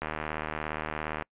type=click train; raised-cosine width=0.5 ms; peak=-17 dBFS; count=94; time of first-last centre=0.02-1.223 s; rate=77.3 Hz; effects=noise-tail reverb RT60 0.1 s tail -26 dB re dry + resampled to 8000 Hz